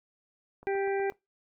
click train, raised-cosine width 1 ms, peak -37 dBFS, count 5, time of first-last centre 0.63-1.122 s, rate 8.13 Hz
harmonic tone, 393.6 Hz, G4, 7 cents sharp, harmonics 1 / 2 / 4 / 5 / 6, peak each -28 / -34 / -40 / -42 / -44 dBFS, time 0.67-1.1 s, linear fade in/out 0 ms
effects noise-tail reverb RT60 0.2 s tail -23 dB re dry

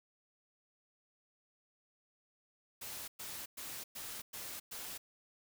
white noise bursts, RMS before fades -45 dBFS, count 6, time 2.81-4.98 s, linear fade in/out 10 ms, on 270 ms, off 110 ms, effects none

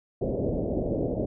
white low-pass noise, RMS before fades -28 dBFS, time 0.21-1.26 s, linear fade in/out 5 ms, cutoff 590 Hz, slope 48 dB/octave, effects none

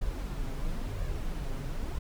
brown noise with flanger, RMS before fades -33 dBFS, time 0.01-1.99 s, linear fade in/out 10 ms, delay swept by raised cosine 1.7 to 7.6 ms, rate 0.98 Hz, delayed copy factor +0.5, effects none

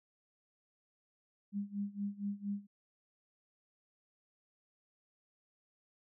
sine tone with tremolo, 202.1 Hz, G#3, 47 cents flat, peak -33 dBFS, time 1.52-2.67 s, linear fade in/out 50 ms, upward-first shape sine, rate 4.3 Hz, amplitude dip 90%, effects none

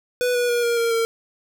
square tone with pitch steps, 493.9 / 486.3 / 478.7 / 471.3 / 464 / 456.8 Hz, B4 / B4 / A#4 / A#4 / A#4 / A#4, 0 / -27 / +46 / +19 / -8 / -35 cents, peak -19 dBFS, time 0.21-1.05 s, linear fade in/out 0 ms, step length 140 ms, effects none

